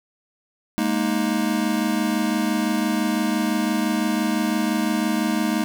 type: chord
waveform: square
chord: Ab suspended second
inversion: none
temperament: just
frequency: 207.7 / 233.6 / 311.5 Hz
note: Ab3 / Bb3 / Eb4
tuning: 0 / +4 / +2 cents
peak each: -25 dBFS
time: 0.78-5.64 s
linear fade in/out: 0 ms
effects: 9-bit